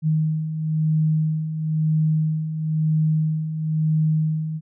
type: beating tone pair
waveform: sine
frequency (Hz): 155.56 / 156.56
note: D#3 / D#3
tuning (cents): 0 / +11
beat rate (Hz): 1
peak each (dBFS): -26 / -19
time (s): 0.02-4.61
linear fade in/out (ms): 50
effects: none